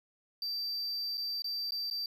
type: tone with dropouts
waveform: triangle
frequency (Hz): 4669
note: D8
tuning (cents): -11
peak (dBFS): -32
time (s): 0.42-2.06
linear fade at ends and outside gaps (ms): 2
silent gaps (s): 1.173-1.178 / 1.421-1.443 / 1.708-1.72 / 1.901-1.91
effects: none